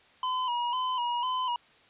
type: tone with vibrato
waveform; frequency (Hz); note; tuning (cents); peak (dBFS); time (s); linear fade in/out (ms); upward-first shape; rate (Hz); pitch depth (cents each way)
square; 987.8; B5; 0; -28; 0.23-1.56; 2; square; 2; 50
effects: white hiss -59 dBFS RMS until 1.89 s + resampled to 8000 Hz